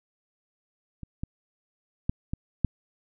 clicks, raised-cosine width 5 ms, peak -26 / -19 / -12 / -17 / -9 dBFS, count 5, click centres 1.033 / 1.235 / 2.095 / 2.335 / 2.647 s, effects none

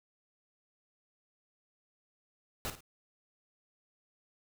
pink noise with echo, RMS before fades -37 dBFS, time 2.65-2.7 s, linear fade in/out 0 ms, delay 53 ms, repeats 2, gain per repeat -10 dB, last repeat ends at 2.806 s, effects none

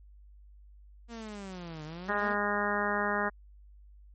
sawtooth linear two-way sweep, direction down then up, 237.4 to 150 to 237.4 Hz, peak -36 dBFS, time 1.08-2.36 s, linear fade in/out 50 ms, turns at 1.84 s
harmonic tone, 205.4 Hz, G#3, 19 cents flat, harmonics 1 / 2 / 3 / 4 / 5 / 6 / 7 / 8 / 9, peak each -36 / -36 / -36 / -36 / -36 / -36 / -36 / -36 / -36 dBFS, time 2.08-3.3 s, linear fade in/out 20 ms
effects added 50 Hz sine -51 dBFS peak until 4.14 s + MP3 32 kbps

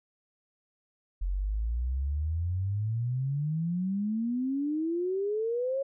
sine exponential sweep, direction up, 43.65 to 554.4 Hz, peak -27 dBFS, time 1.21-5.83 s, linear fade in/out 10 ms, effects none

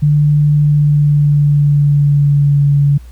sine tone with pitch glide, 147.9 to 142.78 Hz, D3 to D3, +13 to -48 cents, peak -7 dBFS, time 0.02-2.98 s, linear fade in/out 10 ms, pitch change -61 cents, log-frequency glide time 0.59-2.66 s, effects added 60 Hz sine -31 dBFS peak until 3.11 s + pink hiss -49 dBFS RMS until 3.11 s

